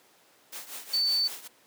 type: noise with tremolo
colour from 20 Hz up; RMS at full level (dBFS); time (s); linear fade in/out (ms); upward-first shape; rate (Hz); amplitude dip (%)
white; -38; 0.52-1.48; 10; triangle; 5.3; 80
type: tone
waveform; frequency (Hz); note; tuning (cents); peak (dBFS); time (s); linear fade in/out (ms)
sine; 4523; C#8; +34; -23; 0.93-1.28; 10
effects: pink hiss -60 dBFS RMS until 1.66 s + high-pass 300 Hz 12 dB/octave